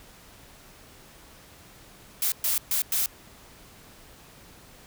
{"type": "noise bursts at uneven times", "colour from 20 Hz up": "blue", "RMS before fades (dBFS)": -25, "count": 4, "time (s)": [[2.22, 2.32], [2.44, 2.58], [2.71, 2.82], [2.92, 3.06]], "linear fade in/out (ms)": 2, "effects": ["pink hiss -51 dBFS RMS until 4.86 s"]}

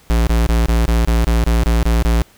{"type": "tone bursts", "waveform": "square", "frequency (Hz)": 57.3, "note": "A#1", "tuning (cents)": -29, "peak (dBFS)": -12, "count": 11, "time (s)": [0.1, 2.22], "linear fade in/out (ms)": 0, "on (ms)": 170, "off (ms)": 25, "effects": ["pink hiss -49 dBFS RMS until 2.37 s"]}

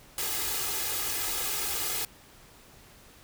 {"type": "noise with comb filter", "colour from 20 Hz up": "white", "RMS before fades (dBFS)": -31, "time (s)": [0.18, 2.05], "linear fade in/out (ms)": 2, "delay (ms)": 2.4, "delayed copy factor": 0.8, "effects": ["pink hiss -54 dBFS RMS until 3.23 s"]}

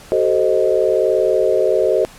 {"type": "chord", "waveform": "sine", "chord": "F# diminished seventh", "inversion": "none", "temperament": "equal with one note detuned", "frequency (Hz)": [378.9, 440, 523.3, 622.3], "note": ["F#4", "A4", "C5", "Eb5"], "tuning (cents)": [41, 0, 0, 0], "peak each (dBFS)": -18, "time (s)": [0.12, 2.05], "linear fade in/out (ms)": 0, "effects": ["pink hiss -41 dBFS RMS until 2.18 s", "low-pass 12000 Hz 12 dB/octave"]}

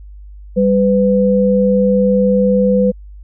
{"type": "tone pair together", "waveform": "sine", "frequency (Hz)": [197.05, 501], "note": ["G3", "B4"], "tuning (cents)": [9, 25], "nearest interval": "octave + major third", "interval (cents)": 1616, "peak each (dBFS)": -12, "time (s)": [0.56, 2.92], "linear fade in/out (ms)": 20, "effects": ["added 50 Hz sine -32 dBFS peak until 3.23 s"]}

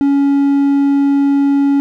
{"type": "tone", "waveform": "triangle", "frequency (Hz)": 280, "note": "C#4", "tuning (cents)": 18, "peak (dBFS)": -7, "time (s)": [0.01, 1.8], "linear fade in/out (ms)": 0, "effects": []}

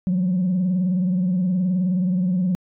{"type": "tone with vibrato", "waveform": "sine", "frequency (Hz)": 182.5, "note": "F#3", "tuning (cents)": -24, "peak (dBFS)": -16, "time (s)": [0.07, 2.55], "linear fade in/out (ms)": 0, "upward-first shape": "sine", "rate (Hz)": 19, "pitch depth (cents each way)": 80, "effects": ["tanh soft clip ceiling -15 dBFS"]}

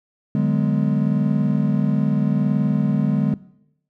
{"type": "chord", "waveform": "triangle", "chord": "G# half-diminished seventh", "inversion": "second", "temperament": "just", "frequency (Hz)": [149.51, 186.89, 207.7, 249.2], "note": ["D3", "F#3", "G#3", "B3"], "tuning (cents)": [31, 18, 0, 16], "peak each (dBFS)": [-19, -22, -18, -23], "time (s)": [0.35, 3.34], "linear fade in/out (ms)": 2, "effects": ["noise-tail reverb RT60 0.8 s tail -20 dB re dry"]}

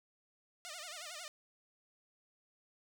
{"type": "tone with vibrato", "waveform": "5% pulse", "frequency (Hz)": 659.3, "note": "E5", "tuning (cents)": 0, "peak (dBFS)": -33, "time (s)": [0.65, 1.28], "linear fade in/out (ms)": 0, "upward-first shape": "sine", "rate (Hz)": 11, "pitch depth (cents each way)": 180, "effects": []}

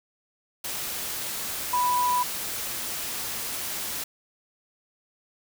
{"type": "tone in noise", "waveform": "sine", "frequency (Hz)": 987.8, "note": "B5", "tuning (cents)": 0, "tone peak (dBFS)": -21, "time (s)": [1.73, 2.23], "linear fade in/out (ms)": 5, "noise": "white", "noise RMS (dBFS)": -32, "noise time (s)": [0.64, 4.04], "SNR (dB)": 8, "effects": []}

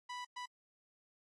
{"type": "tone bursts at uneven times", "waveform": "sawtooth", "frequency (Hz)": 987.8, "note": "B5", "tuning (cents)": 0, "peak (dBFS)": -38, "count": 2, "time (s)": [[0.09, 0.25], [0.36, 0.46]], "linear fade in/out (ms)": 10, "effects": ["low-pass 6000 Hz 12 dB/octave", "AAC 32 kbps"]}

